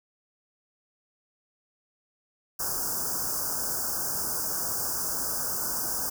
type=band-stop noise; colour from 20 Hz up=white; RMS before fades=-30 dBFS; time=2.59-6.1 s; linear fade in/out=10 ms; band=1600 to 4900 Hz; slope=96 dB/octave; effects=none